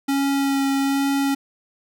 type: tone with vibrato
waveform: square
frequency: 275.6 Hz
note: C#4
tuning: 10 cents flat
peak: -19 dBFS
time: 0.08-1.35 s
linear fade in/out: 10 ms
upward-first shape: sine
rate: 1.2 Hz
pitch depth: 11 cents each way
effects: none